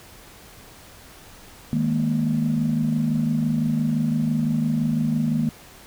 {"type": "chord", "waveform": "sine", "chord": "D# suspended fourth", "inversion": "none", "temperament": "just", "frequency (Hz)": [155.56, 207.4, 233.3], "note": ["D#3", "G#3", "A#3"], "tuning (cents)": [0, -2, 2], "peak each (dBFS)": [-23, -26, -21], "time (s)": [1.73, 5.49], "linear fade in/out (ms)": 0, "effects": ["tanh soft clip ceiling -12 dBFS", "pink hiss -46 dBFS RMS until 5.86 s"]}